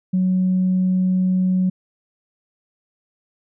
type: tone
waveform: sine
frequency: 184.9 Hz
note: F#3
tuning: 1 cent flat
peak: -14 dBFS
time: 0.13-1.7 s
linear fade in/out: 10 ms
effects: tanh soft clip ceiling -11 dBFS